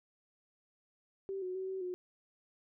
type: tone with pitch steps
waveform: sine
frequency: 388.3 / 367.3 / 377.9 / 380.4 / 361.8 Hz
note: G4 / F#4 / F#4 / F#4 / F#4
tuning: -16 / -13 / +37 / +48 / -39 cents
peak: -36 dBFS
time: 1.29-1.94 s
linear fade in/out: 0 ms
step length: 130 ms
effects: none